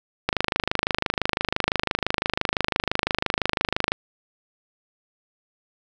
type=click train; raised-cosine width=0.3 ms; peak=-4 dBFS; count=95; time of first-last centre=0.29-3.919 s; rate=25.9 Hz; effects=none